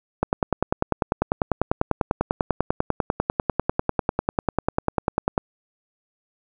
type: click train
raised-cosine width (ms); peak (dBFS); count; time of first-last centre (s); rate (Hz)
1; -5; 53; 0.23-5.379; 10.1
effects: none